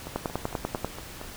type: two click trains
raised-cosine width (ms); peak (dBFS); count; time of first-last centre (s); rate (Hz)
1; -13 / -23; 8 / 6; 0.16-0.846 / 0.07-1.214; 10.2 / 4.37
effects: pink hiss -42 dBFS RMS until 1.36 s